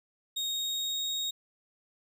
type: tone with pitch glide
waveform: 35% pulse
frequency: 3729 to 3753 Hz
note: A#7 to A#7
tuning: 0 to +11 cents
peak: -29 dBFS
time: 0.36-1.31 s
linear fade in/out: 10 ms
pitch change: +11 cents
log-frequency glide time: 0.49-1.06 s
effects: none